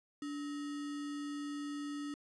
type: tone with sample-and-hold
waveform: sine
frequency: 290 Hz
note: D4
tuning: 22 cents flat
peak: -38 dBFS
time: 0.22-2.14 s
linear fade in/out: 2 ms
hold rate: 1575 Hz
effects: resampled to 22050 Hz